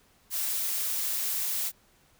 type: noise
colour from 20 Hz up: blue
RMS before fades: -30 dBFS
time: 0.3-1.72 s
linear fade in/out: 50 ms
effects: pink hiss -63 dBFS RMS until 2.19 s